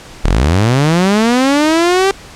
sawtooth linear sweep, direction up, 31.34 to 395.8 Hz, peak -5 dBFS, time 0.24-2.11 s, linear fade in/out 0 ms, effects pink hiss -35 dBFS RMS until 2.35 s + low-pass 8000 Hz 12 dB/octave

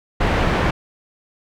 pink low-pass noise, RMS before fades -18 dBFS, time 0.2-0.71 s, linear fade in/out 10 ms, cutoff 2200 Hz, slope 12 dB/octave, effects none

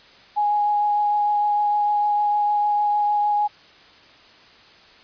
sine tone with vibrato, 830.6 Hz, G#5, in tune, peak -17 dBFS, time 0.36-3.48 s, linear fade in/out 20 ms, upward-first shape triangle, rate 6.6 Hz, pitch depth 12 cents each way, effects white hiss -49 dBFS RMS until 5.03 s + resampled to 11025 Hz

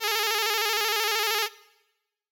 5% pulse tone with vibrato, 432.2 Hz, A4, 31 cents flat, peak -12 dBFS, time 0-1.49 s, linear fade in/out 50 ms, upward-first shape square, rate 13 Hz, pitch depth 69 cents each way, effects noise-tail reverb RT60 1.0 s tail -20 dB re dry

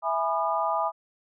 sine chord, E major seventh, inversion none, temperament equal with one note detuned, 659.3 / 830.6 / 987.8 / 1213.3 Hz, E5 / G#5 / B5 / D#6, 0 / 0 / 0 / -44 cents, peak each -29 dBFS, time 0.02-0.92 s, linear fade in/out 50 ms, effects none

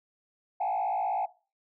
sine tone with frequency modulation, 784 Hz, G5, in tune, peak -25 dBFS, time 0.6-1.26 s, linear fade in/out 10 ms, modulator 55.9 Hz, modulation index 1.5, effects noise-tail reverb RT60 0.3 s tail -17 dB re dry + tanh soft clip ceiling -23 dBFS

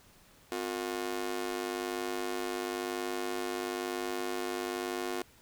sawtooth tone with amplitude modulation, 359.2 Hz, F4, 49 cents sharp, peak -25 dBFS, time 0.52-5.22 s, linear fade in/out 0 ms, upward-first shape sine, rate 101 Hz, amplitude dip 100%, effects pink hiss -60 dBFS RMS until 5.41 s

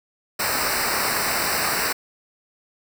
pink noise with comb filter, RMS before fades -23 dBFS, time 0.39-1.93 s, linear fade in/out 10 ms, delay 0.3 ms, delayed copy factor -0.9, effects none

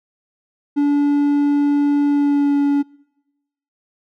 triangle tone with pitch glide, 288 to 284.5 Hz, D4 to C#4, -34 to +45 cents, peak -11 dBFS, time 0.76-2.83 s, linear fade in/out 20 ms, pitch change -21 cents, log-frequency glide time 2.07-2.57 s, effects noise-tail reverb RT60 1.0 s tail -26 dB re dry

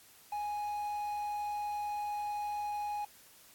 triangle tone with quantisation, 830.6 Hz, G#5, in tune, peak -32 dBFS, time 0.32-3.05 s, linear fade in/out 5 ms, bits 10, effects white hiss -59 dBFS RMS until 3.54 s + AAC 64 kbps

